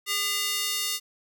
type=tone with high-pass filter sweep; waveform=square; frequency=405.2 Hz; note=G#4; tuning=43 cents flat; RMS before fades=-28 dBFS; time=0.06-1 s; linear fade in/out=50 ms; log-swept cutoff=2400 to 3800 Hz; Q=0.91; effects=none